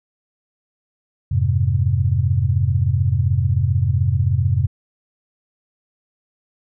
sine chord, F minor, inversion none, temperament equal with one note detuned, 87.97 / 103.83 / 130.81 Hz, F2 / Ab2 / C3, +13 / 0 / 0 cents, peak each -19 dBFS, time 1.31-4.67 s, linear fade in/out 10 ms, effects none

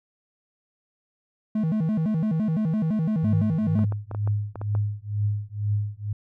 triangle tone with vibrato, 185.9 Hz, F#3, 8 cents sharp, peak -19 dBFS, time 1.55-3.85 s, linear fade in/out 5 ms, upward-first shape square, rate 5.9 Hz, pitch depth 260 cents each way
sine tone with tremolo, 103.83 Hz, G#2, in tune, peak -19 dBFS, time 3.23-6.13 s, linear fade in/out 5 ms, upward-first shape triangle, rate 2.1 Hz, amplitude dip 100%
clicks, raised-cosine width 1 ms, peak -21 dBFS, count 8, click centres 3.791 / 3.923 / 4.113 / 4.148 / 4.275 / 4.557 / 4.615 / 4.751 s
effects none

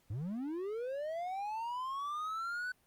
triangle linear sweep, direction up, 91.6 to 1511 Hz, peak -34 dBFS, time 0.1-2.72 s, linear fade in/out 5 ms, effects pink hiss -71 dBFS RMS until 2.86 s + Opus 48 kbps

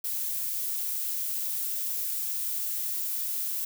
violet noise, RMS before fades -31 dBFS, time 0.04-3.65 s, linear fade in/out 5 ms, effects none

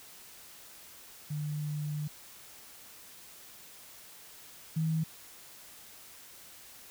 sine tone pair in turn, 150 / 159.9 Hz, D3 / D#3, +37 / +48 cents, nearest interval minor second, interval 111 cents, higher second, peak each -32 / -27 dBFS, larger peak second, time 1.3-2.08 / 4.76-5.04 s, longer first, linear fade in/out 10 ms, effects white hiss -52 dBFS RMS until 6.9 s

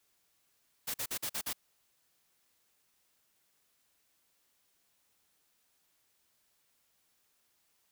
white noise bursts, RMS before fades -36 dBFS, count 6, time 0.87-1.532 s, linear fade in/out 10 ms, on 72 ms, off 46 ms, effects white hiss -74 dBFS RMS until 7.91 s

